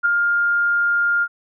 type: tone with ADSR envelope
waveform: sine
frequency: 1407 Hz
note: F6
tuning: 12 cents sharp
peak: -11 dBFS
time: 0.03-1.28 s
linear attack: 27 ms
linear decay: 4 ms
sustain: -4 dB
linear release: 56 ms
effects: none